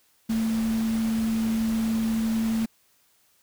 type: tone in noise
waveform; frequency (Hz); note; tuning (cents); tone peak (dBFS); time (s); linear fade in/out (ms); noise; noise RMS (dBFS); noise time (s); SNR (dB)
sine; 223.6; A3; +28; -22; 0.29-2.66; 10; pink; -38; 0.29-2.66; +13
effects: white hiss -64 dBFS RMS until 3.42 s